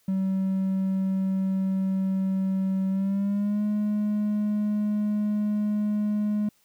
triangle tone with pitch glide, 190.9 to 209.4 Hz, G3 to G#3, -46 to +15 cents, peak -20 dBFS, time 0.08-6.49 s, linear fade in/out 5 ms, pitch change +161 cents, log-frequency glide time 2.89-3.63 s, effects tanh soft clip ceiling -16 dBFS + white hiss -65 dBFS RMS until 6.64 s

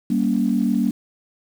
sine chord, G diminished, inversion none, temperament just, 196 / 235.2 / 282.2 Hz, G3 / Bb3 / Db4, 0 / +16 / +31 cents, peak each -21 / -19 / -23 dBFS, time 0.1-0.91 s, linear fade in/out 5 ms, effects tanh soft clip ceiling -7 dBFS + 7-bit

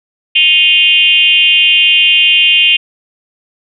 sine tone with frequency modulation, 2804 Hz, F7, 6 cents sharp, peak -5 dBFS, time 0.35-2.77 s, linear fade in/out 10 ms, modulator 315 Hz, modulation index 1.2, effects none

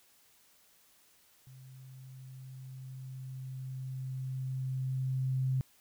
sine tone with level ramp, 130.81 Hz, C3, in tune, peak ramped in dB -50 to -27 dBFS, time 1.47-5.61 s, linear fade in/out 0 ms, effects white hiss -65 dBFS RMS until 5.8 s

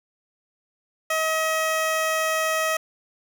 15% pulse tone, 636 Hz, D#5, 38 cents sharp, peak -15 dBFS, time 1.1-2.77 s, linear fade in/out 5 ms, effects none

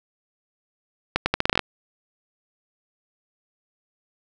accelerating click train, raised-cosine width 0.3 ms, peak -3 dBFS, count 10, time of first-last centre 1.16-1.593 s, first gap 100 ms, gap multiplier 0.8, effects none

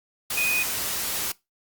sine tone in noise, 2489 Hz, D#7, in tune, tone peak -22 dBFS, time 0.37-0.63 s, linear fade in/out 5 ms, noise white, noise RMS -28 dBFS, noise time 0.3-1.32 s, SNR +3 dB, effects noise-tail reverb RT60 0.2 s tail -21 dB re dry + Opus 48 kbps

